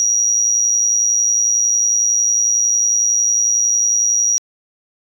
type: tone with amplitude modulation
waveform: sine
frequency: 5750 Hz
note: F8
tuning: 50 cents sharp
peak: -9 dBFS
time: 0-4.38 s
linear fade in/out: 0 ms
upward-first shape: sine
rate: 111 Hz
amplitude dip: 60%
effects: tanh soft clip ceiling -5 dBFS